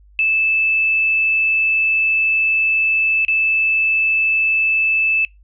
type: tone with dropouts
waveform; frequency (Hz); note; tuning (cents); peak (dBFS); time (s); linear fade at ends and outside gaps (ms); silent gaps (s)
sine; 2627; E7; -7; -13; 0.19-5.25; 1; 3.25-3.282
effects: noise-tail reverb RT60 0.2 s tail -24 dB re dry + added 50 Hz sine -45 dBFS peak until 5.43 s